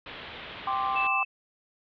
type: low-pass noise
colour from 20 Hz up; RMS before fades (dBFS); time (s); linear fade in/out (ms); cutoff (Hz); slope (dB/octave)
white; -42; 0.06-1.07; 2; 3600; 48
type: chord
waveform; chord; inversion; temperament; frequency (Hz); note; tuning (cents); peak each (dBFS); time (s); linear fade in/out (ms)
sine; G suspended fourth; none; just; 784 / 1045.3 / 1176; G5 / C6 / D6; 0 / -2 / +2; -30; 0.67-1.23; 2
type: tone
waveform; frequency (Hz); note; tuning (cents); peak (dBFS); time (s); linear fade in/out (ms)
sine; 2637; E7; 0; -26; 0.95-1.25; 20
effects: none